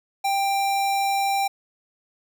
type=tone; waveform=square; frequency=789 Hz; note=G5; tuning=11 cents sharp; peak=-21 dBFS; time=0.24-1.48 s; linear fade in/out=10 ms; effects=none